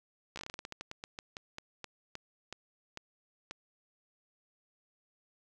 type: slowing click train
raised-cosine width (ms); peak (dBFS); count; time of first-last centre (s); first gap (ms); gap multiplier
0.2; -24; 22; 0.36-3.51; 14; 1.2
effects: none